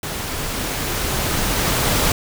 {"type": "noise with level ramp", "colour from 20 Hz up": "pink", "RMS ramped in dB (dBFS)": [-27, -17], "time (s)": [0.03, 2.12], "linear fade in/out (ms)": 2, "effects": []}